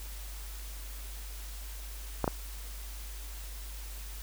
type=clicks; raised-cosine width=1 ms; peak=-13 dBFS; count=2; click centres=2.243 / 2.278 s; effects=added 50 Hz sine -40 dBFS peak until 4.22 s + white hiss -48 dBFS RMS until 4.22 s